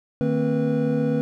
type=tone cluster; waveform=triangle; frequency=152.9 / 227.6 / 263.8 / 488 Hz; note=D#3 / A#3 / C4 / B4; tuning=-30 / -41 / +14 / -21 cents; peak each=-23 dBFS; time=0.21-1.21 s; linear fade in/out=0 ms; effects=none